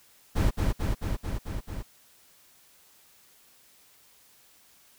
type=noise with echo; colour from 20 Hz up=brown; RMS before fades=-23 dBFS; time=0.35-0.51 s; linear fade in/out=20 ms; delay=220 ms; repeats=6; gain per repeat=-2 dB; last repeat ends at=1.83 s; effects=white hiss -59 dBFS RMS until 4.98 s